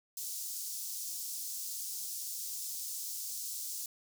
pink high-pass noise, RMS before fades -40 dBFS, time 0.17-3.86 s, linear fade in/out 2 ms, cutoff 5400 Hz, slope 24 dB/octave, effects none

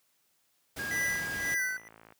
pink noise, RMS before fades -40 dBFS, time 0.76-1.55 s, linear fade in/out 10 ms
triangle tone with pitch glide, 1631 to 1521.8 Hz, G#6 to F#6, -32 to +48 cents, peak -32 dBFS, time 0.79-1.77 s, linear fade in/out 2 ms, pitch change -120 cents, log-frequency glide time 1.56-1.62 s
square tone with tremolo, 1978 Hz, B6, 2 cents sharp, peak -29 dBFS, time 0.91-1.88 s, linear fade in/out 0 ms, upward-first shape sine, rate 1.9 Hz, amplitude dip 95%
click train, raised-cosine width 0.5 ms, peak -37 dBFS, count 41, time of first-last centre 1.4-2.123 s, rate 55.3 Hz
effects white hiss -72 dBFS RMS until 2.19 s + high-pass 80 Hz 12 dB/octave

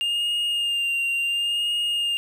triangle tone with vibrato, 2812 Hz, F7, 11 cents sharp, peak -20 dBFS, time 0.01-2.17 s, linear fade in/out 0 ms, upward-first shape sine, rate 0.71 Hz, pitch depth 27 cents each way, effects none

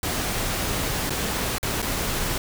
pink noise with dropouts, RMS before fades -26 dBFS, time 0.03-2.38 s, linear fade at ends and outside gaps 2 ms, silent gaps 1.096-1.104 / 1.583-1.629 / 1.82-1.825 s, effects none

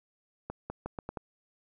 accelerating click train, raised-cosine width 1 ms, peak -22 dBFS, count 6, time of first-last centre 0.5-1.172 s, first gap 200 ms, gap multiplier 0.8, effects none

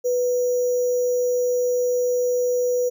sine tone with sample-and-hold, 493.5 Hz, B4, 1 cent flat, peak -18 dBFS, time 0.04-2.9 s, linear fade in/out 20 ms, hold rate 6300 Hz, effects none

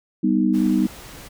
sine chord, G augmented, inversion none, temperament equal, 196 / 246.9 / 311.1 Hz, G3 / B3 / D#4, 0 / 0 / 0 cents, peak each -20 dBFS, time 0.23-0.87 s, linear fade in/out 10 ms
pink noise, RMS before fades -40 dBFS, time 0.53-1.29 s, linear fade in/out 20 ms
effects none

